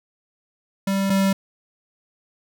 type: tone pair in turn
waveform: square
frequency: 195.3 / 194.28 Hz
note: G3 / G3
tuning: -6 / -15 cents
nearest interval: unison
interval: 9 cents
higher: first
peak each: -20 / -17 dBFS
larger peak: second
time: 0.87-1.1 / 1.1-1.33 s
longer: neither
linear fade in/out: 5 ms
effects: none